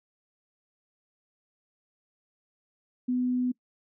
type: tone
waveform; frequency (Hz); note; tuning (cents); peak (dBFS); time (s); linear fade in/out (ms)
sine; 250; B3; +21; -24; 3.08-3.52; 10
effects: noise-tail reverb RT60 0.1 s tail -23 dB re dry